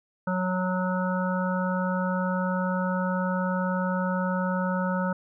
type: harmonic tone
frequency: 183.9 Hz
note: F#3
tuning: 10 cents flat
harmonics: 1 / 3 / 5 / 7 / 8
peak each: -26 / -31 / -33 / -34 / -35 dBFS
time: 0.27-5.13 s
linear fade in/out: 5 ms
effects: none